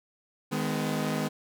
sawtooth chord, G# minor, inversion second, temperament equal with one note detuned, 155.56 / 207.7 / 252.3 Hz, D#3 / G#3 / B3, 0 / 0 / +37 cents, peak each -28 dBFS, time 0.51-1.29 s, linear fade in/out 20 ms, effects none

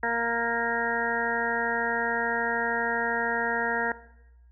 harmonic tone, 233.1 Hz, A#3, in tune, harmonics 1 / 2 / 3 / 4 / 6 / 7 / 8, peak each -37 / -32 / -33 / -31 / -35 / -31 / -31 dBFS, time 0.03-3.92 s, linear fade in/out 2 ms, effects noise-tail reverb RT60 0.9 s tail -17 dB re dry + added 60 Hz sine -52 dBFS peak until 4.51 s

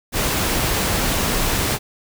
pink noise, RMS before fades -20 dBFS, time 0.12-1.79 s, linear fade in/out 50 ms, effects none

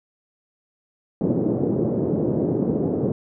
white band-pass noise, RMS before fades -22 dBFS, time 1.21-3.12 s, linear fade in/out 2 ms, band 120 to 420 Hz, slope 24 dB/octave, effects none

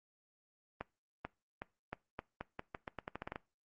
accelerating click train, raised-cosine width 0.5 ms, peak -25 dBFS, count 16, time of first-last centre 0.81-3.359 s, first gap 440 ms, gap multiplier 0.84, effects noise-tail reverb RT60 0.3 s tail -23 dB re dry + Opus 32 kbps

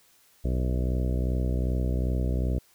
harmonic tone with a mistuned harmonic, 62.6 Hz, B1, 24 cents sharp, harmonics 1 / 2 / 3 / 4 / 5 / 6 / 7 / 8 / 9 / 10, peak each -25 / -31 / -35 / -37 / -39 / -41 / -42 / -43 / -44 / -45 dBFS, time 0.44-2.59 s, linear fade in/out 10 ms, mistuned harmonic 10, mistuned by +40 cents, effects white hiss -61 dBFS RMS until 2.74 s

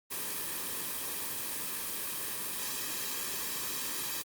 white noise with comb filter, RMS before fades -36 dBFS, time 0.1-4.23 s, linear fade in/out 20 ms, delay 1.4 ms, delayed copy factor -0.6, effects Opus 32 kbps

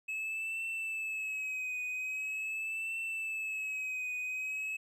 triangle tone with vibrato, 2583 Hz, E7, 36 cents flat, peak -33 dBFS, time 0.08-4.77 s, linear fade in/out 10 ms, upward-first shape triangle, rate 0.43 Hz, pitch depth 66 cents each way, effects none

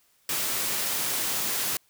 white high-pass noise, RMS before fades -28 dBFS, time 0.29-1.77 s, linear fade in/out 2 ms, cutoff 110 Hz, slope 12 dB/octave, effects white hiss -65 dBFS RMS until 1.89 s

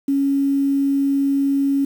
sine tone with quantisation, 277.2 Hz, C#4, in tune, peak -15 dBFS, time 0.08-1.85 s, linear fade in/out 5 ms, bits 7, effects none

